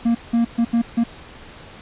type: tone bursts at uneven times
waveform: triangle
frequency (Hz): 233.1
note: A#3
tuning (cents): 0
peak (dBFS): -12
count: 5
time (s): 0.05-0.15 / 0.33-0.45 / 0.58-0.65 / 0.73-0.82 / 0.97-1.04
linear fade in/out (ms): 10
effects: pink hiss -41 dBFS RMS until 1.81 s + resampled to 8000 Hz